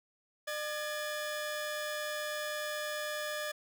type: tone pair together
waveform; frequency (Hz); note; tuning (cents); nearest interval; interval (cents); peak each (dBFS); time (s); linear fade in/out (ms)
sawtooth; 602.4 / 1698; D5 / G#6; +44 / +38; octave + tritone; 1794; -33 / -36; 0.47-3.52; 10
effects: none